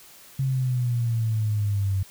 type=exponential sweep; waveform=sine; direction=down; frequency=135.4 to 95 Hz; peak=-21 dBFS; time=0.39-2.03 s; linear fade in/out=5 ms; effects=white hiss -49 dBFS RMS until 2.1 s